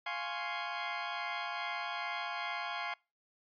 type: chord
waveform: 20% pulse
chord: Db major seventh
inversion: first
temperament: equal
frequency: 698.5 / 830.6 / 1046.5 / 1108.7 Hz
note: F5 / Ab5 / C6 / Db6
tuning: 0 / 0 / 0 / 0 cents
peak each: -36 / -36 / -37 / -38 dBFS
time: 0.06-2.94 s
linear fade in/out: 5 ms
effects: noise-tail reverb RT60 0.3 s tail -26 dB re dry + resampled to 11025 Hz